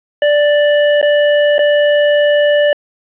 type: tone with dropouts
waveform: square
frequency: 587.3 Hz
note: D5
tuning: in tune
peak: -9 dBFS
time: 0.22-2.73 s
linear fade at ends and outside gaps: 2 ms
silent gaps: 1.015-1.027 / 1.582-1.591 s
effects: resampled to 8000 Hz + 7-bit